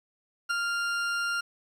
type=tone with ADSR envelope; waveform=40% pulse; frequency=1396.9 Hz; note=F6; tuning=in tune; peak=-22 dBFS; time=0.49-1.41 s; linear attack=19 ms; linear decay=6 ms; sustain=-4 dB; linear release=9 ms; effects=low-pass 8000 Hz 12 dB/octave + 9-bit